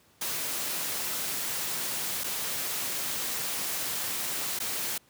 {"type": "noise with dropouts", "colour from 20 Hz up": "white", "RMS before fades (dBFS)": -32, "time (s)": [0.21, 4.98], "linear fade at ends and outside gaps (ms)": 5, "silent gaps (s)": [[2.237, 2.241], [4.59, 4.6]], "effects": ["pink hiss -62 dBFS RMS until 5.09 s", "high-pass 100 Hz 12 dB/octave"]}